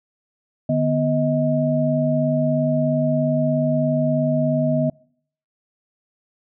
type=tone cluster; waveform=sine; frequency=149.5 / 246.4 / 631 Hz; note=D3 / B3 / D#5; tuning=+31 / -4 / +24 cents; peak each=-21 dBFS; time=0.69-4.9 s; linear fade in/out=5 ms; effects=noise-tail reverb RT60 0.6 s tail -26 dB re dry